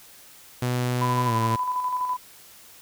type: tone with pitch glide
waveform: sawtooth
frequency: 124 to 113.71 Hz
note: B2 to A#2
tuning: +7 to -43 cents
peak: -19 dBFS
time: 0.62-1.56 s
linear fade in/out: 5 ms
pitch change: -150 cents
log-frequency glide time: 1.26-1.33 s
type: tone with tremolo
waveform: sine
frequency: 1000 Hz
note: B5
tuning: 21 cents sharp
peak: -22 dBFS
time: 1.01-2.17 s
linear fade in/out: 10 ms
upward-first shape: square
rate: 12 Hz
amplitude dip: 40%
effects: white hiss -49 dBFS RMS until 2.81 s